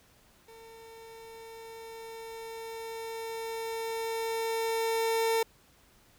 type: tone with level ramp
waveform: 30% pulse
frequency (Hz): 452.6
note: A4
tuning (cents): +49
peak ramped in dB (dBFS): -47 to -22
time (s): 0.48-5.43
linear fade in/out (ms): 5
effects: pink hiss -62 dBFS RMS until 6.18 s